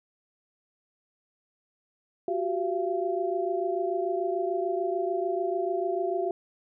sine tone cluster, 360.3 / 387.1 / 683 Hz, F#4 / G4 / F5, -46 / -22 / -39 cents, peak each -30 dBFS, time 2.28-6.31 s, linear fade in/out 2 ms, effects none

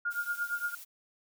sine tone with tremolo, 1418 Hz, F6, 26 cents sharp, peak -27 dBFS, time 0.05-0.75 s, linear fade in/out 5 ms, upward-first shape triangle, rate 8.7 Hz, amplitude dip 95%
blue noise, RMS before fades -47 dBFS, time 0.1-0.85 s, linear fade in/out 20 ms
effects none

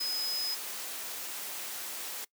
sine tone in noise, 5060 Hz, D#8, 28 cents sharp, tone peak -31 dBFS, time 0-0.55 s, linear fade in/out 10 ms, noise white, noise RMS -39 dBFS, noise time 0-2.25 s, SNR +5 dB, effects noise-tail reverb RT60 0.1 s tail -22 dB re dry + high-pass 300 Hz 12 dB/octave

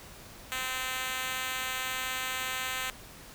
5% pulse tone with high-pass filter, 258.2 Hz, C4, 23 cents flat, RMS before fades -34 dBFS, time 0.52-2.9 s, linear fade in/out 0 ms, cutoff 880 Hz, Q 0.51, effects pink hiss -49 dBFS RMS until 3.34 s

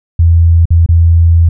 sine tone with dropouts, 83.7 Hz, E2, 27 cents sharp, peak -3 dBFS, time 0.19-1.49 s, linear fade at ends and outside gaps 5 ms, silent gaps 0.655-0.705 / 0.862-0.888 s, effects none

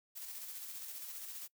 blue noise with tremolo, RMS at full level -45 dBFS, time 0.15-1.48 s, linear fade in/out 20 ms, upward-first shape square, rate 15 Hz, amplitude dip 30%, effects noise-tail reverb RT60 0.1 s tail -23 dB re dry

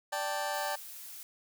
30% pulse chord, D suspended fourth, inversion none, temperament just, 587.3 / 783.1 / 881 Hz, D5 / G5 / A5, 0 / -2 / +2 cents, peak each -34 dBFS, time 0.12-0.76 s, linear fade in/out 10 ms
blue noise, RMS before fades -46 dBFS, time 0.54-1.23 s, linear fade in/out 0 ms
effects none

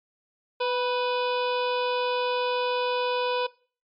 harmonic tone with a mistuned harmonic, 497 Hz, B4, 11 cents sharp, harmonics 1 / 2 / 3 / 5 / 6 / 7 / 8 / 9 / 10, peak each -25 / -29 / -37 / -35 / -40 / -38 / -42 / -46 / -46 dBFS, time 0.6-3.47 s, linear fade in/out 10 ms, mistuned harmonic 2, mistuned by -25 cents, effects noise-tail reverb RT60 0.4 s tail -21 dB re dry + MP3 64 kbps

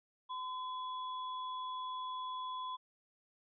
sine tone with sample-and-hold, 1017 Hz, C6, 50 cents flat, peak -38 dBFS, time 0.29-2.77 s, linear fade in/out 20 ms, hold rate 4410 Hz, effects resampled to 11025 Hz

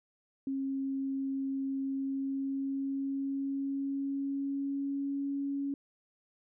sine tone with pitch glide, 270.6 to 279.2 Hz, C#4 to C#4, -42 to +13 cents, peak -31 dBFS, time 0.47-5.74 s, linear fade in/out 2 ms, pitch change +55 cents, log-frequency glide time 1.85-5.29 s, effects none

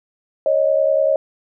sine tone pair together, 551 / 621.3 Hz, C#5 / D#5, -11 / -3 cents, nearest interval major second, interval 208 cents, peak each -16 dBFS, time 0.46-1.16 s, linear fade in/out 2 ms, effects none

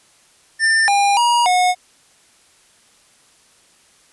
square tone with pitch steps, 1792 / 805 / 953 / 727 Hz, A6 / G5 / A#5 / F#5, +31 / +46 / +38 / -31 cents, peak -13 dBFS, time 0.59-1.75 s, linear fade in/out 50 ms, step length 290 ms, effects white hiss -53 dBFS RMS until 4.12 s + resampled to 24000 Hz

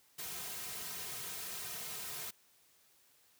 white noise with comb filter, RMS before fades -43 dBFS, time 0.18-2.31 s, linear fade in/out 10 ms, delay 3.5 ms, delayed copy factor -0.8, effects white hiss -68 dBFS RMS until 3.39 s + high-pass 60 Hz 12 dB/octave

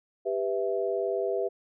sine chord, E minor, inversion first, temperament just, 395.6 / 494.4 / 659.3 Hz, G4 / B4 / E5, +16 / +2 / 0 cents, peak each -29 / -31 / -31 dBFS, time 0.25-1.49 s, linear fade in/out 20 ms, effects none

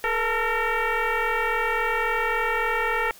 sine tone with frequency modulation, 475.8 Hz, A#4, 35 cents sharp, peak -21 dBFS, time 0.04-3.11 s, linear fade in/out 0 ms, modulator 454 Hz, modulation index 4.3, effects white hiss -49 dBFS RMS until 3.19 s

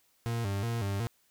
40% pulse tone with vibrato, 107.6 Hz, A2, 38 cents flat, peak -29 dBFS, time 0.26-1.07 s, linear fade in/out 0 ms, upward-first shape square, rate 2.7 Hz, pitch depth 140 cents each way, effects white hiss -69 dBFS RMS until 1.3 s

